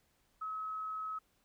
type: tone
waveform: sine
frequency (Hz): 1283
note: E6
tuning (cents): -47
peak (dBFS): -37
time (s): 0.41-1.19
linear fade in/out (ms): 10
effects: pink hiss -74 dBFS RMS until 1.44 s